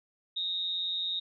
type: tone with amplitude modulation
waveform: sine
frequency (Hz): 3729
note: A#7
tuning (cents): 0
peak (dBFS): -27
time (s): 0.36-1.2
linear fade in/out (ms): 10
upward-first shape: sine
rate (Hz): 179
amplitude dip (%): 60
effects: none